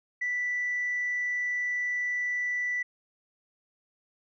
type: tone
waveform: sine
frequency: 1972 Hz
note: B6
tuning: 3 cents flat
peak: -26 dBFS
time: 0.21-2.83 s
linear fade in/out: 10 ms
effects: tanh soft clip ceiling -23 dBFS